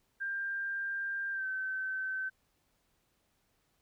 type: tone with pitch glide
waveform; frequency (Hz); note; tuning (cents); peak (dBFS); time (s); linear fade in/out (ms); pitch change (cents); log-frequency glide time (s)
sine; 1592 to 1536; G6 to G6; +26 to -36; -33; 0.2-2.3; 20; -62; 1.32-1.46
effects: pink hiss -75 dBFS RMS until 3.81 s